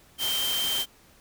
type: tone in noise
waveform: sine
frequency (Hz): 3136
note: G7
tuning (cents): 0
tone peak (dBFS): -26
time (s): 0.18-0.86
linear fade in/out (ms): 50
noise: white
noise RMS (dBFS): -31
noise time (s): 0.18-0.86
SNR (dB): +2
effects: pink hiss -57 dBFS RMS until 1.2 s